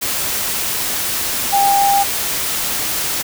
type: tone in noise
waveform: sine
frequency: 798 Hz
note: G5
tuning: 31 cents sharp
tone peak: -11 dBFS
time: 1.52-2.04 s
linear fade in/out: 20 ms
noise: white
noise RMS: -20 dBFS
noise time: 0.01-3.23 s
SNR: +6 dB
effects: none